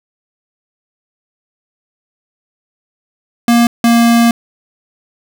square tone pair in turn, 235.8 / 233.8 Hz, A#3 / A#3, +20 / +5 cents, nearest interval unison, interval 15 cents, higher first, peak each -7 dBFS, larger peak neither, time 3.48-3.67 / 3.84-4.31 s, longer second, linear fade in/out 2 ms, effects none

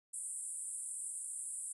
pink band-pass noise, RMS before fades -43 dBFS, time 0.13-1.73 s, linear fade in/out 10 ms, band 8100 to 10000 Hz, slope 96 dB/octave, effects none

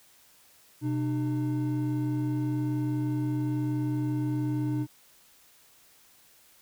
triangle tone pair together, 127 / 302.1 Hz, B2 / D4, +49 / +49 cents, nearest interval octave + minor third, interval 1500 cents, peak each -27 dBFS, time 0.81-4.87 s, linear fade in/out 50 ms, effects white hiss -59 dBFS RMS until 6.61 s

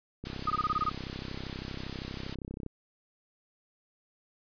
click train, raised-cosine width 3 ms, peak -26 dBFS, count 80, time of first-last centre 0.24-2.663 s, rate 32.6 Hz
white noise, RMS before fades -41 dBFS, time 0.25-2.35 s, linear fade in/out 5 ms
sine tone bursts, 1244.5 Hz, D#6, in tune, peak -25 dBFS, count 8, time 0.47-0.895 s, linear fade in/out 5 ms, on 33 ms, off 23 ms
effects resampled to 11025 Hz

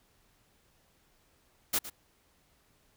white noise with echo, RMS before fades -28 dBFS, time 1.73-1.79 s, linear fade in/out 10 ms, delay 110 ms, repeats 1, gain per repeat -14 dB, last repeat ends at 1.9 s, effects pink hiss -68 dBFS RMS until 2.96 s

